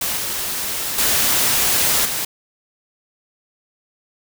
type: noise with level steps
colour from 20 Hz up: white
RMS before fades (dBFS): -22 / -24 / -17 / -23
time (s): 0.01-2.25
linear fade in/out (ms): 5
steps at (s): 0.17 / 0.98 / 2.05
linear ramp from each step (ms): 5
effects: none